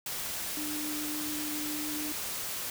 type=tone in noise; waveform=sine; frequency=301.2 Hz; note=D4; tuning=44 cents sharp; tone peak=-36 dBFS; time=0.57-2.12 s; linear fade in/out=2 ms; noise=white; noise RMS=-36 dBFS; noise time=0.06-2.7 s; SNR=-3 dB; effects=none